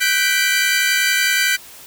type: chord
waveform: sawtooth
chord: G major seventh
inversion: third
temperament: equal with one note detuned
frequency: 1497.2 / 1568 / 1975.5 / 2349 Hz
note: F#6 / G6 / B6 / D7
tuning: +20 / 0 / 0 / 0 cents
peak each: -17 dBFS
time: 0-1.57 s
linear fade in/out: 20 ms
effects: white hiss -40 dBFS RMS until 1.86 s